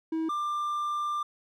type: tone pair in turn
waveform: triangle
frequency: 321.9 / 1188.9 Hz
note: E4 / D6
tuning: -41 / +21 cents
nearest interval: octave + major seventh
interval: 2262 cents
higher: second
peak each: -25 / -26 dBFS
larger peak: first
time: 0.12-0.29 / 0.29-1.23 s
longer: second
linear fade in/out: 5 ms
effects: none